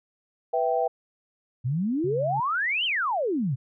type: chord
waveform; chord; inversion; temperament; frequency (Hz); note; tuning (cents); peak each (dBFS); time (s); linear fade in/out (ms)
sine; E minor; second; equal with one note detuned; 493.9 / 659.3 / 779.5; B4 / E5 / G5; 0 / 0 / -10; -26; 0.53-0.88; 10
type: exponential two-way sweep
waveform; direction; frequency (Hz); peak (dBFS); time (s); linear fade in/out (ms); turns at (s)
sine; up then down; 116 to 3179 to 116; -23; 1.64-3.56; 20; 2.85
type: tone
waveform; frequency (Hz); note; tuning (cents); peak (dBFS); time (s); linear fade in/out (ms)
sine; 138.59; C#3; 0; -30; 2.04-2.4; 2
effects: none